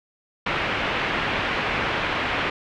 white low-pass noise, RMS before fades -25 dBFS, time 0.46-2.5 s, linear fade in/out 5 ms, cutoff 2700 Hz, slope 24 dB/octave, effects none

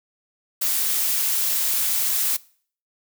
blue noise, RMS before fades -22 dBFS, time 0.61-2.37 s, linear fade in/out 10 ms, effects noise-tail reverb RT60 0.5 s tail -22 dB re dry

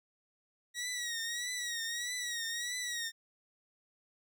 15% pulse tone with vibrato, 1907 Hz, A#6, 39 cents sharp, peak -29 dBFS, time 0.74-3.12 s, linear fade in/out 50 ms, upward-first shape triangle, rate 1.6 Hz, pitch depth 86 cents each way, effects none

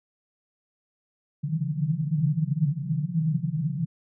pink band-pass noise, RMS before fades -26 dBFS, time 1.43-3.86 s, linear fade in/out 10 ms, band 140 to 170 Hz, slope 96 dB/octave, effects none

